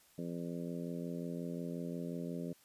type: harmonic tone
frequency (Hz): 85.6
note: F2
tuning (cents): -34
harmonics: 2 / 3 / 4 / 5 / 6 / 7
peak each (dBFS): -41 / -43 / -48 / -48 / -50 / -51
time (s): 0.18-2.53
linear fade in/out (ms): 5
effects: white hiss -66 dBFS RMS until 2.64 s + resampled to 32000 Hz